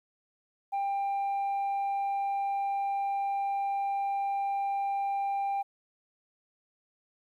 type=tone; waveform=sine; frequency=794 Hz; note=G5; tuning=22 cents sharp; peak=-25 dBFS; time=0.72-5.63 s; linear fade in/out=20 ms; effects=tanh soft clip ceiling -27 dBFS + 11-bit